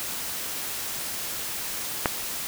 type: click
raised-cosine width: 0.5 ms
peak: -5 dBFS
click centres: 2.058 s
effects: white hiss -32 dBFS RMS until 2.47 s